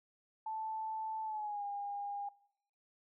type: tone with pitch glide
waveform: sine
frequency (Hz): 878 to 809.8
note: A5 to G#5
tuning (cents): -4 to -44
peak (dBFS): -37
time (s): 0.46-2.29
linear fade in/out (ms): 5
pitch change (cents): -140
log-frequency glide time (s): 1.24-1.64
effects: noise-tail reverb RT60 0.8 s tail -23 dB re dry